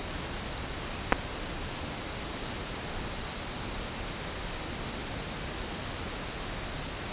clicks, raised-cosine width 0.5 ms, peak -5 dBFS, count 2, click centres 1.123 / 1.127 s, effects pink hiss -36 dBFS RMS until 7.12 s + resampled to 8000 Hz

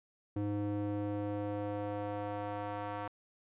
square tone with band-pass filter sweep, 102.9 Hz, G#2, 16 cents flat, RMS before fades -37 dBFS, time 0.36-3.08 s, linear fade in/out 5 ms, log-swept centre 280 to 950 Hz, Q 1.4, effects resampled to 8000 Hz

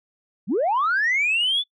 sine linear sweep, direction up, 147.2 to 3520 Hz, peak -17 dBFS, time 0.47-1.64 s, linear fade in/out 50 ms, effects noise-tail reverb RT60 0.1 s tail -24 dB re dry + tanh soft clip ceiling -15 dBFS

